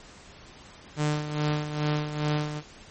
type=tone with tremolo; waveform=sawtooth; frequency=150 Hz; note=D3; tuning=37 cents sharp; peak=-19 dBFS; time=0.96-2.62 s; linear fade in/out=50 ms; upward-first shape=sine; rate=2.4 Hz; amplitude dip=65%; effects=pink hiss -49 dBFS RMS until 2.9 s + MP3 32 kbps